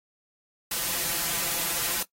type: noise with comb filter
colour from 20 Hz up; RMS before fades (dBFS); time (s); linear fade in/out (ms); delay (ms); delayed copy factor
white; -28; 0.71-2.03; 5; 5.9; +0.65
effects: noise-tail reverb RT60 0.1 s tail -20 dB re dry + AAC 48 kbps